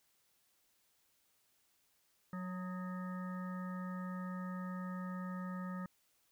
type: harmonic tone with a mistuned harmonic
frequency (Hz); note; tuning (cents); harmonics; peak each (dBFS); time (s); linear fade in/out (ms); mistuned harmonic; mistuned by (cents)
183.6; F#3; -13; 1 / 3 / 5 / 7 / 9 / 10; -40 / -53 / -56 / -49 / -60 / -56; 2.33-5.86; 2; 7; -43
effects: white hiss -75 dBFS RMS until 6.31 s